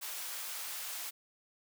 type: high-pass noise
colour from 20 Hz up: white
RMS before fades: -41 dBFS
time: 0.01-1.11 s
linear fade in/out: 20 ms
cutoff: 680 Hz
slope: 12 dB/octave
effects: none